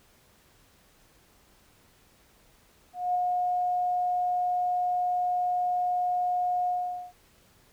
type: tone with ADSR envelope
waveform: sine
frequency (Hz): 720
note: F#5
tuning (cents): -47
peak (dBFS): -22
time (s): 2.93-7.13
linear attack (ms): 220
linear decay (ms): 9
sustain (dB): -2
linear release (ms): 450
effects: pink hiss -61 dBFS RMS until 7.72 s